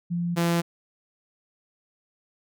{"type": "tone pair in turn", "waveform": ["sine", "sawtooth"], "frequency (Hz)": [172.7, 170.13], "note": ["F3", "F3"], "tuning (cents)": [-19, -45], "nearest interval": "unison", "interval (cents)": 26, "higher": "first", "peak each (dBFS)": [-24, -17], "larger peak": "second", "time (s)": [[0.1, 0.36], [0.36, 0.62]], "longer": "neither", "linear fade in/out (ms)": 20, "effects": []}